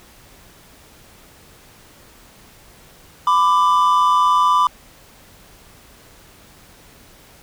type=tone pair together; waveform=triangle; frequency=1000 / 1179.6 Hz; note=B5 / D6; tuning=+21 / +7 cents; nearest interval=minor third; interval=286 cents; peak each=-13 dBFS; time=3.27-4.67 s; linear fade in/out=2 ms; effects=pink hiss -47 dBFS RMS until 7.42 s